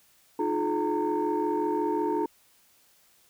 sine tone cluster, 306 / 351.5 / 425.8 / 916 Hz, D#4 / F4 / G#4 / A#5, -29 / +11 / +43 / -31 cents, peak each -29 dBFS, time 0.39-2.26 s, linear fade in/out 5 ms, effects tanh soft clip ceiling -18 dBFS + white hiss -62 dBFS RMS until 3.29 s

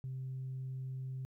sine tone, 130.9 Hz, C3, 1 cent sharp, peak -37 dBFS, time 0.04-1.25 s, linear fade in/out 0 ms, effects tanh soft clip ceiling -35 dBFS + 13-bit

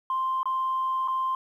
sine tone with dropouts, 1047 Hz, C6, 1 cent sharp, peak -23 dBFS, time 0.1-1.35 s, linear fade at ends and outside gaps 2 ms, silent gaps 0.431-0.456 / 1.077-1.082 s, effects tanh soft clip ceiling -20 dBFS + 10-bit

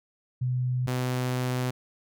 sine / sawtooth tone pair in turn, 125.9 / 126.42 Hz, B2 / B2, +34 / +41 cents, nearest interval unison, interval 7 cents, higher second, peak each -24 / -22 dBFS, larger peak second, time 0.41-0.87 / 0.87-1.71 s, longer second, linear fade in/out 10 ms, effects none

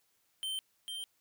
square tone pair in turn, 3106 / 3151 Hz, G7 / G7, -17 / +8 cents, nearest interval unison, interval 25 cents, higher second, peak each -35 / -39 dBFS, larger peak first, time 0.43-0.59 / 0.88-1.04 s, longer neither, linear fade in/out 0 ms, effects white hiss -74 dBFS RMS until 1.2 s

